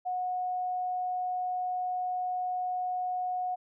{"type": "tone", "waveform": "sine", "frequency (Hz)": 730, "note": "F#5", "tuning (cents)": -24, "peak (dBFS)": -29, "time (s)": [0.05, 3.56], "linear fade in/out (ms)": 20, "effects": []}